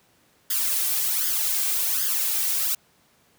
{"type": "noise with flanger", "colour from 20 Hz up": "blue", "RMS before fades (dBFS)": -24, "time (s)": [0.5, 2.75], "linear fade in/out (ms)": 5, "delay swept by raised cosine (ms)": [0.6, 2.6], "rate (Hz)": 1.3, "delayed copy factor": 0.75, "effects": ["pink hiss -61 dBFS RMS until 3.38 s", "high-pass 100 Hz 12 dB/octave"]}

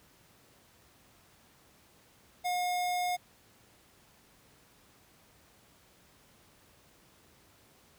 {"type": "tone", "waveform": "square", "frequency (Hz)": 718, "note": "F5", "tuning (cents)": 48, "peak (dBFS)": -30, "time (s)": [2.44, 3.17], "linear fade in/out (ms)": 20, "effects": ["pink hiss -62 dBFS RMS until 7.98 s", "high-pass 60 Hz 12 dB/octave"]}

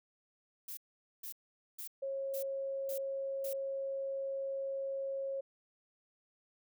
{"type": "noise bursts", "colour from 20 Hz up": "violet", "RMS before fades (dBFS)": -44, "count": 6, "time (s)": [0.68, 3.532], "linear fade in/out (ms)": 5, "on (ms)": 92, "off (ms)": 460}
{"type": "tone", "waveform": "sine", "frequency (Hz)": 544, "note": "C#5", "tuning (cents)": -33, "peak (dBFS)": -35, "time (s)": [2.02, 5.41], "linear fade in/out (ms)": 10}
{"effects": []}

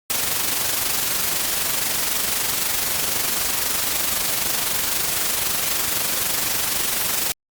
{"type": "noise with amplitude modulation", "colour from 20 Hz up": "white", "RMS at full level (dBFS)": -20, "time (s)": [0.1, 7.32], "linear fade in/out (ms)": 0, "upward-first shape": "sine", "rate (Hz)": 23.9, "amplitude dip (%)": 45, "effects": ["Opus 48 kbps"]}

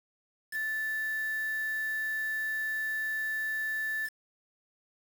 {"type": "tone with quantisation", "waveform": "sine", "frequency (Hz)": 1753, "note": "A6", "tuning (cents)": -7, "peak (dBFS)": -30, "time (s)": [0.51, 4.1], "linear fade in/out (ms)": 50, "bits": 7, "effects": []}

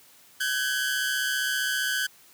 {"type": "tone pair together", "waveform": "sawtooth", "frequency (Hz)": [1525, 1660.3], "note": ["G6", "G#6"], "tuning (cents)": [-48, -1], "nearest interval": "minor second", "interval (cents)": 147, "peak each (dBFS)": [-23, -26], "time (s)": [0.4, 2.07], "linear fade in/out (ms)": 10, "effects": ["white hiss -55 dBFS RMS until 2.33 s", "high-pass 80 Hz 12 dB/octave"]}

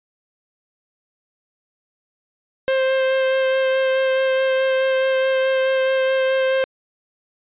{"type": "tone with vibrato", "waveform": "45% pulse", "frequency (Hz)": 527, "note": "C5", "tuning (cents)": 12, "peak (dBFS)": -16, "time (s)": [2.68, 6.64], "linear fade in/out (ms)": 0, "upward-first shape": "sine", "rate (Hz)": 4.7, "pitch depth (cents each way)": 10, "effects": ["resampled to 8000 Hz"]}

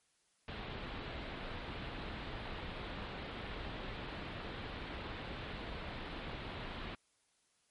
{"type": "low-pass noise", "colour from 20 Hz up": "pink", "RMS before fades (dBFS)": -44, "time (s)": [0.48, 6.95], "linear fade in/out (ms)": 2, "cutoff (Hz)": 4000, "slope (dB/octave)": 48, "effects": ["white hiss -75 dBFS RMS until 7.7 s", "MP3 48 kbps"]}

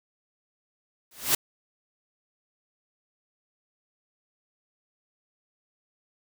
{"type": "noise with exponential growth", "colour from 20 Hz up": "white", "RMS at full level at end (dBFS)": -18, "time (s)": [1.11, 1.35], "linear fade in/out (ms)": 5, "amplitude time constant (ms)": 51, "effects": []}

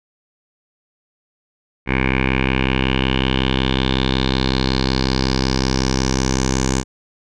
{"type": "tone with low-pass filter sweep", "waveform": "10% pulse", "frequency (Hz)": 65.41, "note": "C2", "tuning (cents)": 0, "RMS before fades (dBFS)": -18, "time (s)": [1.86, 6.84], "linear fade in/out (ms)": 50, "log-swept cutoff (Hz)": [2200, 6900], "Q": 4.9, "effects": []}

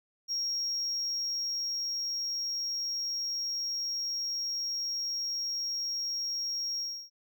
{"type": "tone with ADSR envelope", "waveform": "triangle", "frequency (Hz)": 5588, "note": "F8", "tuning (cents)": 0, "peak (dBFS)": -27, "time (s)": [0.28, 7.1], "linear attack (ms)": 37, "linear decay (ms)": 1600, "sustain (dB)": -2, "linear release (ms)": 310, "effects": ["tanh soft clip ceiling -25 dBFS"]}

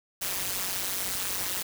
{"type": "noise with amplitude modulation", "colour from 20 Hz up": "white", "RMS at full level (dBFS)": -27, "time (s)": [0.21, 1.63], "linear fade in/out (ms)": 10, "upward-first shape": "sine", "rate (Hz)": 189, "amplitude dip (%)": 100, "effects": []}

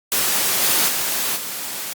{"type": "noise with level steps", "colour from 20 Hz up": "white", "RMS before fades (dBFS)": [-19, -17, -22, -28], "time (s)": [0.12, 1.93], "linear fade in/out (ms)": 0, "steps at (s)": [0.62, 0.88, 1.36], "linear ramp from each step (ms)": 5, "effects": ["high-pass 150 Hz 12 dB/octave", "Opus 48 kbps"]}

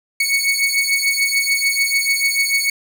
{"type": "beating tone pair", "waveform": "sawtooth", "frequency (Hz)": [2217, 2223.8], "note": ["C#7", "C#7"], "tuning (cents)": [0, 5], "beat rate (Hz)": 6.8, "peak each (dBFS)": -15, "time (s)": [0.2, 2.7], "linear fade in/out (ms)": 5, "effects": []}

